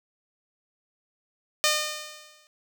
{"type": "tone with exponential decay", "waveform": "5% pulse", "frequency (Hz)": 608, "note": "D#5", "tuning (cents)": -40, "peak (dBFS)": -7, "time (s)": [1.64, 2.47], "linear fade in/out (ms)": 0, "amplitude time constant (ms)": 180, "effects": []}